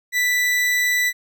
40% pulse tone, 1977 Hz, B6, 1 cent sharp, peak -16 dBFS, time 0.12-1.13 s, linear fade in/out 50 ms, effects none

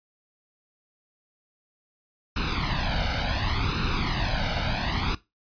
pink noise with flanger, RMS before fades -26 dBFS, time 2.36-5.15 s, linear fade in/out 5 ms, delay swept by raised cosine 0.75 to 1.36 ms, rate 0.69 Hz, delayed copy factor +0.8, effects noise-tail reverb RT60 0.2 s tail -17 dB re dry + resampled to 11025 Hz

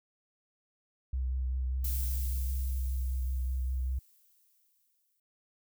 sine tone with vibrato, 64.1 Hz, C2, 35 cents flat, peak -29 dBFS, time 1.13-3.99 s, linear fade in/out 5 ms, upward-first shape triangle, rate 5.1 Hz, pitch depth 26 cents each way
violet noise with exponential decay, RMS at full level -37 dBFS, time 1.84-5.2 s, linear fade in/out 5 ms, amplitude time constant 730 ms
effects none

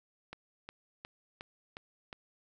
click train, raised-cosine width 0.3 ms, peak -27 dBFS, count 6, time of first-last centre 0.33-2.129 s, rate 2.78 Hz, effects none

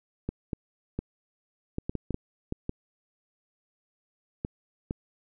clicks, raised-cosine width 3 ms, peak -17 dBFS, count 12, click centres 0.29 / 0.532 / 0.99 / 1.784 / 1.895 / 1.953 / 2.107 / 2.144 / 2.524 / 2.694 / 4.449 / 4.909 s, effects none

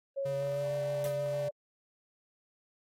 sine tone with pitch glide, 550 to 586.1 Hz, C#5 to D5, -14 to -4 cents, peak -31 dBFS, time 0.16-1.51 s, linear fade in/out 20 ms, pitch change +110 cents, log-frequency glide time 0.29-0.72 s
square tone with vibrato, 138.59 Hz, C#3, in tune, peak -39 dBFS, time 0.25-1.49 s, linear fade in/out 10 ms, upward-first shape square, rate 6.4 Hz, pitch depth 12 cents each way
white noise with exponential decay, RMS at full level -41 dBFS, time 1.04-1.25 s, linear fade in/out 2 ms, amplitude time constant 45 ms
effects AAC 48 kbps

